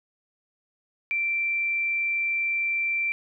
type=tone; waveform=sine; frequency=2349 Hz; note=D7; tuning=in tune; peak=-23 dBFS; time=1.11-3.12 s; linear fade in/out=0 ms; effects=none